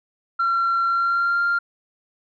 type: tone with pitch glide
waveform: sine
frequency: 1365 to 1393.7 Hz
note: F6 to F6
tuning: -40 to -4 cents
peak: -16 dBFS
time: 0.39-1.59 s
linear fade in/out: 10 ms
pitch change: +36 cents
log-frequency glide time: 0.85-1.43 s
effects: tanh soft clip ceiling -15 dBFS